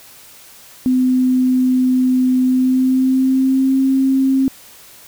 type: tone with pitch glide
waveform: sine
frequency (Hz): 255.2 to 266.7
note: C4 to C4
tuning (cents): -43 to +33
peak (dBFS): -11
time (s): 0.86-4.48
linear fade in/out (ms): 0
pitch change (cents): +76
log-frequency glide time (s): 2.43-3.79
effects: white hiss -42 dBFS RMS until 5.07 s